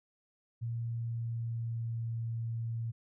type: tone with pitch glide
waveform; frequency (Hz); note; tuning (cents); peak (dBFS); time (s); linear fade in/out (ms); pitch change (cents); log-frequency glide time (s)
sine; 116.54 to 114.94; A#2 to A#2; 0 to -24; -33; 0.61-2.92; 20; -24; 0.78-2.16
effects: none

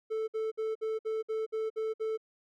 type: tone bursts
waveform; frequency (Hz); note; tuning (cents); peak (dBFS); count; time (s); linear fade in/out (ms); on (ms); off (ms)
triangle; 440; A4; 0; -28; 9; 0.1-2.176; 20; 180; 57
effects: none

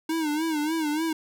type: tone with vibrato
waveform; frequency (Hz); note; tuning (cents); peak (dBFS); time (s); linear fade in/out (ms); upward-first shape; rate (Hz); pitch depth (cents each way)
square; 311.1; D#4; 0; -25; 0.09-1.13; 5; sine; 3.4; 96
effects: none

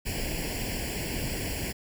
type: noise with comb filter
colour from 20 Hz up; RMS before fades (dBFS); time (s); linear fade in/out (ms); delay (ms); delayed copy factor
pink; -32; 0.05-1.73; 20; 0.4; +0.9
effects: none

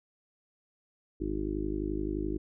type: harmonic tone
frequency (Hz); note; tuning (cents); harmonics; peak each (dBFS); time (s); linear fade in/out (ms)
51.6; G#1; -10; 1 / 2 / 3 / 4 / 5 / 6 / 7 / 8; -36 / -44 / -44 / -43 / -44 / -34 / -36 / -44; 1.2-2.38; 10
effects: none

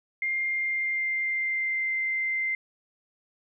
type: tone with pitch glide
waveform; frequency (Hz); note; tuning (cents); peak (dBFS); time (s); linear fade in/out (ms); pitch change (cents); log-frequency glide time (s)
sine; 2112 to 2083; C7 to C7; +16 to -8; -25; 0.22-2.55; 2; -24; 0.46-1.94
effects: none

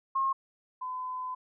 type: tone pair in turn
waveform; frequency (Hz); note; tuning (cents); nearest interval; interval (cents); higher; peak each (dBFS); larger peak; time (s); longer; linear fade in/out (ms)
sine; 1075 / 1014.7; C6 / B5; +47 / +47; minor second; 100; first; -25 / -33; first; 0.15-0.33 / 0.81-1.35; second; 10
effects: none

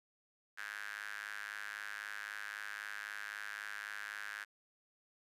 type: tone with high-pass filter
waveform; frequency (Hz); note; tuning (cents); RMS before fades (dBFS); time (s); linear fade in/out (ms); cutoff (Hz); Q
sawtooth; 103.83; G#2; 0; -45; 0.57-4.45; 20; 1600; 6.7
effects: resampled to 32000 Hz + 12-bit

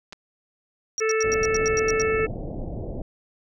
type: clicks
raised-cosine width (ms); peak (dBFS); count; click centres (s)
0.2; -22; 2; 0.125 / 0.13
type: tone bursts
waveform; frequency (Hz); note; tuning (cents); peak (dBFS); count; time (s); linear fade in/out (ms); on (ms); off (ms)
sine; 5680; F8; +28; -24; 10; 0.98-2.018; 0; 21; 92
type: harmonic tone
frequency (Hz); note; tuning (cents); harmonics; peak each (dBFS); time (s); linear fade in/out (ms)
440; A4; 0; 1 / 3 / 4 / 5 / 6; -21 / -30 / -31 / -31 / -33; 1-2.27; 20
type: low-pass noise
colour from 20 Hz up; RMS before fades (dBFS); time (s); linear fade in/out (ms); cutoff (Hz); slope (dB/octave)
pink; -32; 1.24-3.02; 5; 700; 48
effects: none

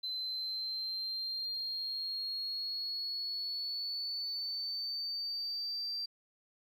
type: exponential sweep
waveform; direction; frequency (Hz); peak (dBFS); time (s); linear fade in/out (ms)
sine; up; 4051 to 4699; -34; 0.03-6.06; 10
effects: tanh soft clip ceiling -31 dBFS + 12-bit

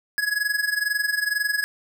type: tone with amplitude modulation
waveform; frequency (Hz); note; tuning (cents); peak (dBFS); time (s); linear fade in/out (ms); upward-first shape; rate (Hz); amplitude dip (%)
square; 1678; G#6; +17; -19; 0.18-1.64; 0; sine; 22.1; 80
effects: none

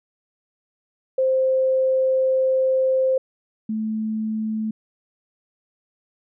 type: tone pair in turn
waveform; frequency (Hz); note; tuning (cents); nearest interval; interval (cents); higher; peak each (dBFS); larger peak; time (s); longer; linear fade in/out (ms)
sine; 523.3 / 218.2; C5 / A3; 0 / -14; octave + minor third; 1514; first; -16 / -22; first; 1.18-3.18 / 3.69-4.71; first; 5
effects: none

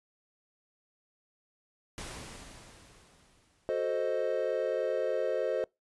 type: noise with exponential decay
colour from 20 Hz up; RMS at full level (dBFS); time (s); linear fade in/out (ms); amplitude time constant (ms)
pink; -40; 1.98-4.19; 0; 480
type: chord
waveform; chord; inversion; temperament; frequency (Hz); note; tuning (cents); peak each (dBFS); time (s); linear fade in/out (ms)
triangle; F# diminished seventh; none; equal; 370 / 440 / 523.3 / 622.3; F#4 / A4 / C5 / Eb5; 0 / 0 / 0 / 0; -35 / -32 / -30 / -32; 3.69-5.64; 0
effects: noise-tail reverb RT60 0.2 s tail -25 dB re dry + resampled to 24000 Hz

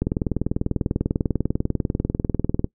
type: click train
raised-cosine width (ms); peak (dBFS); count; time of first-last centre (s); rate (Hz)
3; -8; 54; 0.02-2.644; 20.2
effects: noise-tail reverb RT60 0.1 s tail -21 dB re dry

